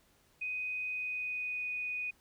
sine tone with pitch glide, 2500 to 2481 Hz, D#7 to D#7, +8 to -6 cents, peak -34 dBFS, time 0.41-2.11 s, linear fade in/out 10 ms, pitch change -14 cents, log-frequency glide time 0.89-1.69 s, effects pink hiss -68 dBFS RMS until 2.2 s

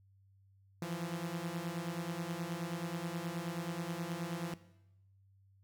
sawtooth beating tone pair, 164.81 / 174.21 Hz, E3 / F3, 0 / -4 cents, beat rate 9.4 Hz, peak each -37 / -36 dBFS, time 0.82-4.54 s, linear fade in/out 2 ms, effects noise-tail reverb RT60 0.9 s tail -17 dB re dry + added 97 Hz sine -63 dBFS peak until 5.63 s

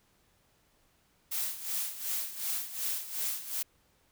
blue noise with tremolo, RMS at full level -32 dBFS, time 1.31-3.63 s, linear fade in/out 10 ms, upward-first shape sine, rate 2.7 Hz, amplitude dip 75%, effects pink hiss -69 dBFS RMS until 4.11 s

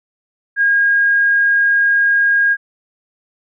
sine tone, 1628 Hz, G#6, 35 cents flat, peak -10 dBFS, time 0.56-2.57 s, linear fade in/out 50 ms, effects none

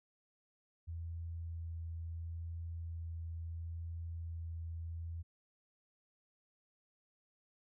sine tone with vibrato, 83.2 Hz, E2, 17 cents sharp, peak -40 dBFS, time 0.87-5.23 s, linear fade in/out 20 ms, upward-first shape sine, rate 0.73 Hz, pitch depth 9 cents each way, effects none

